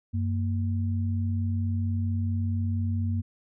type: tone pair together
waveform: sine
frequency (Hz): 94.8 / 231.1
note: F#2 / A#3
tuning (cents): +43 / -15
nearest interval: octave + minor third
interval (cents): 1542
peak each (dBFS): -25 / -32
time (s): 0.13-3.22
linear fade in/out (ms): 20
effects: none